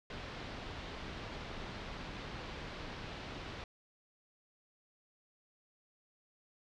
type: low-pass noise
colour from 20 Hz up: pink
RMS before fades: -45 dBFS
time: 0.1-3.64 s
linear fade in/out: 2 ms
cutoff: 4400 Hz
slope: 24 dB/octave
effects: none